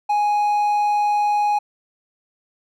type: tone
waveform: triangle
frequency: 830.6 Hz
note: G#5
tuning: in tune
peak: -14 dBFS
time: 0.09-1.59 s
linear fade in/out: 10 ms
effects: none

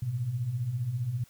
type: beating tone pair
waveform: sine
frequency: 109.2 / 124.2 Hz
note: A2 / B2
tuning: -13 / +10 cents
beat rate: 15 Hz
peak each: -36 / -29 dBFS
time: 0.02-1.24 s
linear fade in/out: 5 ms
effects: white hiss -60 dBFS RMS until 1.29 s

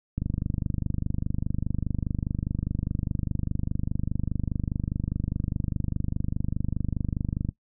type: click train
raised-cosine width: 5 ms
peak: -15 dBFS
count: 183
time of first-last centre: 0.18-7.489 s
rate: 24.9 Hz
effects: noise-tail reverb RT60 0.1 s tail -18 dB re dry

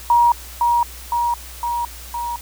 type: tone with echo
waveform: sine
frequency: 950 Hz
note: A#5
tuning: 33 cents sharp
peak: -10 dBFS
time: 0.1-0.32 s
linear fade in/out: 2 ms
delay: 510 ms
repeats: 4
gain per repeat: -3 dB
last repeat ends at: 2.36 s
effects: added 60 Hz sine -37 dBFS peak until 2.41 s + white hiss -38 dBFS RMS until 2.41 s

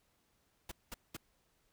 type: noise bursts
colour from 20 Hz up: pink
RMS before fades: -44 dBFS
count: 3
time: 0.69-1.168 s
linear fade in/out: 5 ms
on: 26 ms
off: 200 ms
effects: pink hiss -75 dBFS RMS until 1.72 s

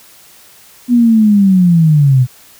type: linear sweep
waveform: sine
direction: down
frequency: 246.9 to 122.1 Hz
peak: -5 dBFS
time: 0.88-2.27 s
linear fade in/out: 50 ms
effects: white hiss -42 dBFS RMS until 2.59 s

